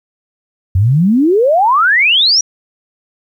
sine exponential sweep, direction up, 87.31 to 5920 Hz, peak -7 dBFS, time 0.75-2.41 s, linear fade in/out 5 ms, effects 8-bit

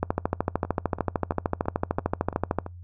two click trains, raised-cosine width 1 ms, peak -9 / -20 dBFS, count 35 / 7, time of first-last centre 0.03-2.586 / 0.65-2.663 s, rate 13.3 / 2.98 Hz, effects noise-tail reverb RT60 0.2 s tail -25 dB re dry + added 88 Hz sine -40 dBFS peak until 2.83 s

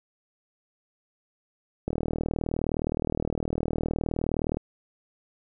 click train, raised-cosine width 2 ms, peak -14 dBFS, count 107, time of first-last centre 1.88-4.57 s, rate 39.4 Hz, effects none

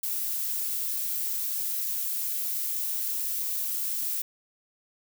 violet noise, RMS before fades -30 dBFS, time 0.03-4.22 s, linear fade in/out 5 ms, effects none

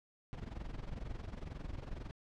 brown noise with amplitude modulation, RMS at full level -40 dBFS, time 0.33-2.11 s, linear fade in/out 0 ms, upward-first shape sine, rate 22.1 Hz, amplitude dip 80%, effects low-pass 5000 Hz 12 dB/octave

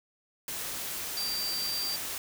sine tone in noise, 4699 Hz, D8, in tune, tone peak -31 dBFS, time 1.17-1.96 s, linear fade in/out 2 ms, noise white, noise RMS -36 dBFS, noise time 0.48-2.18 s, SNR +2 dB, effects none

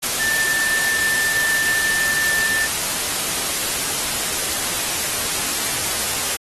sine tone in noise, 1778 Hz, A6, 18 cents sharp, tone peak -19 dBFS, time 0.19-2.67 s, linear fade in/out 20 ms, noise white, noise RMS -22 dBFS, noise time 0.02-6.37 s, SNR 0 dB, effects AAC 32 kbps

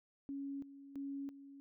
sine tone with tremolo, 277.7 Hz, C#4, 3 cents sharp, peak -40 dBFS, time 0.29-1.6 s, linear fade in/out 0 ms, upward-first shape square, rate 1.5 Hz, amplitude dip 75%, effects none

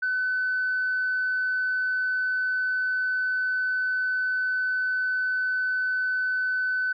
sine tone, 1509 Hz, F#6, 34 cents sharp, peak -22 dBFS, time 0.02-6.93 s, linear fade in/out 10 ms, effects tanh soft clip ceiling -19 dBFS

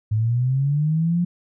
sine linear sweep, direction up, 105.2 to 177.6 Hz, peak -17 dBFS, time 0.11-1.25 s, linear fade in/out 10 ms, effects none

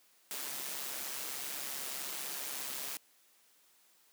white noise with amplitude modulation, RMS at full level -38 dBFS, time 0.31-2.97 s, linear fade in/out 0 ms, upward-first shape sine, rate 136 Hz, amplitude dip 50%, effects white hiss -67 dBFS RMS until 4.12 s + high-pass 200 Hz 12 dB/octave

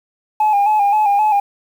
sine tone with vibrato, 830.6 Hz, G#5, in tune, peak -9 dBFS, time 0.4-1.4 s, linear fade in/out 5 ms, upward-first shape square, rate 3.8 Hz, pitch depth 50 cents each way, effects tanh soft clip ceiling -9 dBFS + 7-bit

